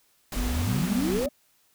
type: noise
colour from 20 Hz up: pink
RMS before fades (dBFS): -34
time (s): 0.32-1.26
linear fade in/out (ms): 2
type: exponential sweep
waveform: sine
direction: up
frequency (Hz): 41.2 to 613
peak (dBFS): -25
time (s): 0.35-1.29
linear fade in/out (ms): 20
type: tone with pitch glide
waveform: triangle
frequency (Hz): 246.9 to 251.7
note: B3 to B3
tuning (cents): 0 to +33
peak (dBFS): -30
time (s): 0.36-1.29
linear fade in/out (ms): 10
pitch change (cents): +33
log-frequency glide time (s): 0.91-1.01
type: tone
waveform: sine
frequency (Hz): 189.7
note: F#3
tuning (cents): +43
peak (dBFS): -28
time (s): 0.67-1.19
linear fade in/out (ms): 5
effects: white hiss -65 dBFS RMS until 1.74 s